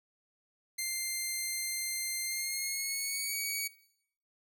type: tone with pitch glide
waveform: 10% pulse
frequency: 2093 to 2256 Hz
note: C7 to C#7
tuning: 0 to +30 cents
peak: -24 dBFS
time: 0.78-3.68 s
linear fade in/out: 10 ms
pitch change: +130 cents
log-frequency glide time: 2.24-3.34 s
effects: noise-tail reverb RT60 0.7 s tail -19 dB re dry

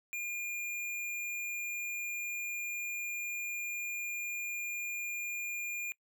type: tone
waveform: square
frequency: 2414 Hz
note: D7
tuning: 47 cents sharp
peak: -36 dBFS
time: 0.13-5.92 s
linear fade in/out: 0 ms
effects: noise-tail reverb RT60 0.1 s tail -24 dB re dry

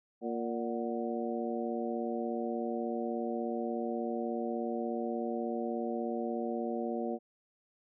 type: harmonic tone with a mistuned harmonic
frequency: 116.54 Hz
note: A#2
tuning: in tune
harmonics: 2 / 3 / 4 / 5 / 6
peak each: -36 / -38 / -39 / -40 / -41 dBFS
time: 0.21-7.19 s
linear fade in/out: 50 ms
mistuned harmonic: 6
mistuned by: +90 cents
effects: none

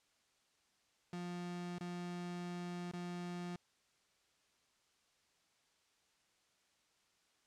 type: tone with dropouts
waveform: 35% pulse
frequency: 176.2 Hz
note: F3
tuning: 16 cents sharp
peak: -40 dBFS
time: 1.13-3.56 s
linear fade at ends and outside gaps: 2 ms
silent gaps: 1.784-1.808 / 2.914-2.935 s
effects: white hiss -75 dBFS RMS until 7.46 s + low-pass 7000 Hz 12 dB/octave

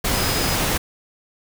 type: tone in noise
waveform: sine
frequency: 5030 Hz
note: D#8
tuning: 18 cents sharp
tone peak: -29 dBFS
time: 0.14-0.56 s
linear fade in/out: 10 ms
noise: pink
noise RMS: -21 dBFS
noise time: 0.04-0.78 s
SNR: -11 dB
effects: none

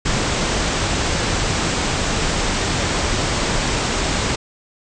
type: low-pass noise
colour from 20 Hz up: pink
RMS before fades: -20 dBFS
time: 0.05-4.36 s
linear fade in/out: 10 ms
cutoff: 8300 Hz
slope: 96 dB/octave
effects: none

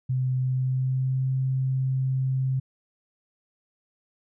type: tone with pitch glide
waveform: sine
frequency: 128.8 to 131.58 Hz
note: C3 to C3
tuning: -27 to +10 cents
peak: -22 dBFS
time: 0.09-2.6 s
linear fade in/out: 10 ms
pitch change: +37 cents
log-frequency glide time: 0.42-1.32 s
effects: none

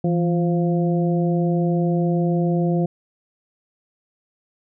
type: harmonic tone with a mistuned harmonic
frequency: 174.61 Hz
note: F3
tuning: in tune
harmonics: 1 / 2 / 3 / 4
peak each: -18 / -24 / -28 / -30 dBFS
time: 0.04-2.86 s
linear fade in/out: 5 ms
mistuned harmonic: 1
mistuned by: -68 cents
effects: none

